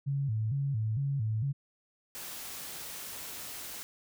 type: tone with vibrato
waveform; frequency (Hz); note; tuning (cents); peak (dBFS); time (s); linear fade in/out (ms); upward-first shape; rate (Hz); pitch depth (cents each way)
sine; 123.5; B2; 0; -28; 0.06-1.53; 20; square; 2.2; 210
type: noise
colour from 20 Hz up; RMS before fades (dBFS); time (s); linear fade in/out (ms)
white; -42; 2.15-3.83; 0
effects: none